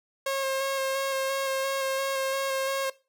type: tone with vibrato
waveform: sawtooth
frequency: 539 Hz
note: C#5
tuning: 49 cents flat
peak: -22 dBFS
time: 0.26-2.9 s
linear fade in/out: 5 ms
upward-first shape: square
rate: 2.9 Hz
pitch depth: 14 cents each way
effects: noise-tail reverb RT60 0.3 s tail -20 dB re dry